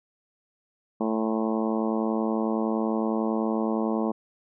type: harmonic tone with a mistuned harmonic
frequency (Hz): 110.8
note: A2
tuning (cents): +13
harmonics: 2 / 3 / 4 / 5 / 6 / 7 / 8 / 9 / 10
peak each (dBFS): -26 / -30 / -32 / -34 / -36 / -37 / -38 / -39 / -40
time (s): 1-4.12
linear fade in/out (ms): 10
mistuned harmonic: 10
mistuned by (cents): -36
effects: none